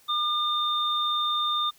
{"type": "tone pair together", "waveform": "sine", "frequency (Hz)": [1207, 3621], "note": ["D6", "A7"], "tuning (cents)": [47, 49], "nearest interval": "octave + perfect fifth", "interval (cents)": 1902, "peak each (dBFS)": [-26, -26], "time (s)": [0.08, 1.71], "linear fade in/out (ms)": 20, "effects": ["white hiss -58 dBFS RMS until 1.78 s"]}